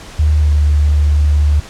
sine tone with pitch glide, 75.9 to 73.95 Hz, D#2 to D2, -42 to +13 cents, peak -8 dBFS, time 0.19-1.6 s, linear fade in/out 5 ms, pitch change -45 cents, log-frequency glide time 0.38-0.53 s, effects pink hiss -34 dBFS RMS until 1.69 s + low-pass 8000 Hz 12 dB/octave

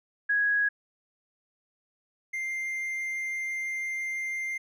sine / triangle tone pair in turn, 1661.2 / 2098 Hz, G#6 / C7, 0 / +4 cents, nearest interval major third, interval 404 cents, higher second, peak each -22 / -28 dBFS, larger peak first, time 0.29-0.69 / 2.33-4.58 s, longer second, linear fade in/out 10 ms, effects none

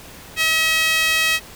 sawtooth tone with high-pass filter, 640 Hz, D#5, 49 cents sharp, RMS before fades -18 dBFS, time 0.36-1.4 s, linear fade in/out 50 ms, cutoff 2300 Hz, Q 2.5, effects pink hiss -40 dBFS RMS until 1.55 s

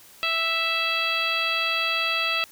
harmonic tone, 659.3 Hz, E5, in tune, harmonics 1 / 2 / 3 / 4 / 5 / 6 / 7, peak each -35 / -29 / -33 / -25 / -29 / -33 / -35 dBFS, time 0.23-2.44 s, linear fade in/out 0 ms, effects white hiss -50 dBFS RMS until 2.51 s

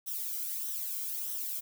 violet noise with flanger, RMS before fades -36 dBFS, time 0.06-1.61 s, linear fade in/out 20 ms, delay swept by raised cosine 0.42 to 1.13 ms, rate 1.6 Hz, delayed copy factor -0.65, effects none

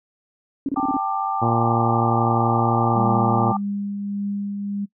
sine tone bursts, 277.2 Hz, C#4, in tune, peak -19 dBFS, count 6, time 0.66-0.968 s, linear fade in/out 2 ms, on 28 ms, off 28 ms
sine chord, G suspended second, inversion none, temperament equal with one note detuned, 784 / 880 / 1186.9 Hz, G5 / A5 / D6, 0 / 0 / +18 cents, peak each -24 / -27 / -25 dBFS, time 0.76-3.57 s, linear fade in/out 5 ms
harmonic tone, 116.54 Hz, A#2, in tune, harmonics 1 / 2 / 3 / 4 / 5 / 6 / 7 / 8 / 9 / 10, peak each -22 / -24 / -26 / -30 / -31 / -31 / -27 / -34 / -33 / -35 dBFS, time 1.41-3.53 s, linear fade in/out 20 ms
sine tone with tremolo, 201.6 Hz, G3, 49 cents sharp, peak -22 dBFS, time 2.95-4.86 s, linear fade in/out 20 ms, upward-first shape triangle, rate 1.7 Hz, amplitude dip 35%
effects noise-tail reverb RT60 0.1 s tail -22 dB re dry

